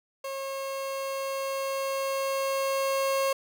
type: tone with level ramp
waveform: 30% pulse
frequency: 542 Hz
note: C#5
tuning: 39 cents flat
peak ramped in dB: -30 to -21 dBFS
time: 0.24-3.33 s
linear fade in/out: 5 ms
effects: none